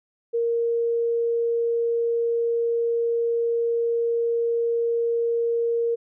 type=tone; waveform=sine; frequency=466.2 Hz; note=A#4; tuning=in tune; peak=-20 dBFS; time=0.33-5.96 s; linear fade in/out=20 ms; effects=none